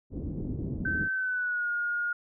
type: low-pass noise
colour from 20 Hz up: white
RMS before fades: -34 dBFS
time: 0.1-1.09 s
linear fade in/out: 50 ms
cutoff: 300 Hz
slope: 24 dB/octave
type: tone with pitch glide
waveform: sine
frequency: 1540 to 1428.6 Hz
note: G6 to F6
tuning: -31 to +39 cents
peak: -27 dBFS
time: 0.85-2.13 s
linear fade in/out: 5 ms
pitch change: -130 cents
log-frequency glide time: 1.13-1.7 s
effects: none